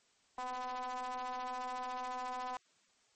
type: ring-modulated tone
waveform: square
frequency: 125 Hz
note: B2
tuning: 21 cents sharp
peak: -36 dBFS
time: 0.38-2.57 s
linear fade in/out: 2 ms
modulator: 882 Hz
effects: white hiss -71 dBFS RMS until 3.15 s + MP3 32 kbps